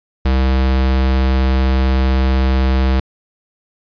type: tone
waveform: square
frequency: 65.41 Hz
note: C2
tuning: in tune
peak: -12 dBFS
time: 0.25-3 s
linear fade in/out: 5 ms
effects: resampled to 11025 Hz + 8-bit